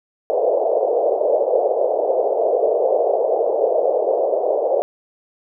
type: band-pass noise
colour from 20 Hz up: pink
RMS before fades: -18 dBFS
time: 0.3-4.82 s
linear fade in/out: 0 ms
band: 440 to 680 Hz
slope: 48 dB/octave
effects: none